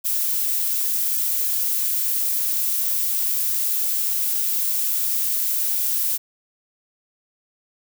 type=noise; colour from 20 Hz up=violet; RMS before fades=-22 dBFS; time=0.04-6.18 s; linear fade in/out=20 ms; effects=none